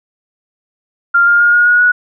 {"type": "tone with pitch steps", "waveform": "sine", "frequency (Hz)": [1394, 1407.8, 1421.6, 1435.7, 1449.8, 1464.2], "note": ["F6", "F6", "F6", "F6", "F#6", "F#6"], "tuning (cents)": [-4, 13, 30, 47, -36, -19], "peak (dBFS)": -6, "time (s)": [1.14, 1.92], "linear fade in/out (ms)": 10, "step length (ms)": 130, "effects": []}